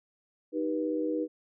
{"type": "chord", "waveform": "sine", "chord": "Eb augmented", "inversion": "none", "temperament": "just", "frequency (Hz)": [311.1, 388.9, 486.1], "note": ["Eb4", "G4", "B4"], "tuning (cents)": [0, -14, -28], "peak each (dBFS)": [-30, -36, -32], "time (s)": [0.52, 1.28], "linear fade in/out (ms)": 50, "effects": []}